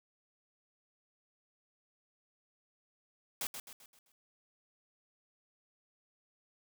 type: noise with echo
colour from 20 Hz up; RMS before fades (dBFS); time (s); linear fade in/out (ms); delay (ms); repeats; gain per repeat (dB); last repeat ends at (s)
white; -37; 3.41-3.47; 2; 130; 5; -7; 4.12
effects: none